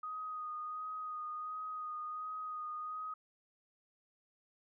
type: tone with vibrato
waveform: sine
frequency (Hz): 1244.5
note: D#6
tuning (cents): 0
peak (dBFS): -39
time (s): 0.03-3.14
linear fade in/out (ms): 5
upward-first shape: sine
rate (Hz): 1.4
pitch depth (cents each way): 20
effects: none